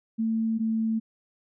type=tone pair in turn; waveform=sine; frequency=223.8 / 222.8 Hz; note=A3 / A3; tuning=+30 / +22 cents; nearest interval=unison; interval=8 cents; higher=first; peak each=-23 dBFS; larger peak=neither; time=0.18-0.59 / 0.59-1 s; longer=neither; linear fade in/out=20 ms; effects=none